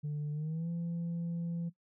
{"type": "tone with pitch glide", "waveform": "sine", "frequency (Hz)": [148.5, 169.6], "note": ["D3", "E3"], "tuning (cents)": [20, 50], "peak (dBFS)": -31, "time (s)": [0.03, 1.7], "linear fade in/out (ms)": 20, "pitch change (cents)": 230, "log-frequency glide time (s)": [0.33, 0.69], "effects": ["noise-tail reverb RT60 0.1 s tail -17 dB re dry", "tanh soft clip ceiling -32 dBFS"]}